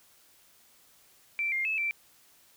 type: tone with pitch steps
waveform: sine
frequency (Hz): 2343 / 2116 / 2602 / 2342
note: D7 / C7 / E7 / D7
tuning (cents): -5 / +19 / -23 / -5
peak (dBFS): -27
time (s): 1.39-1.91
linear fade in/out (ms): 0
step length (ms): 130
effects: white hiss -61 dBFS RMS until 2.56 s